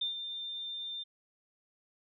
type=tone with ADSR envelope; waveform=sine; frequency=3596 Hz; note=A7; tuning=37 cents sharp; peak=-29 dBFS; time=0.01-1.04 s; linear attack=8 ms; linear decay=120 ms; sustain=-8 dB; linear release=17 ms; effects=none